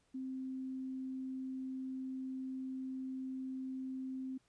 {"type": "tone", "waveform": "sine", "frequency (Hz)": 261.6, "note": "C4", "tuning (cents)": 0, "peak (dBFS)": -39, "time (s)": [0.14, 4.38], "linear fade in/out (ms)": 10, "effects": ["pink hiss -75 dBFS RMS until 4.48 s", "resampled to 22050 Hz"]}